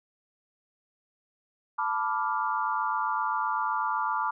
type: chord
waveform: sine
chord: B half-diminished seventh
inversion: third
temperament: equal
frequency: 880 / 987.8 / 1174.7 / 1396.9 Hz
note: A5 / B5 / D6 / F6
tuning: 0 / 0 / 0 / 0 cents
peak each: -31 / -31 / -30 / -34 dBFS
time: 1.78-4.31 s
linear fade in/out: 10 ms
effects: none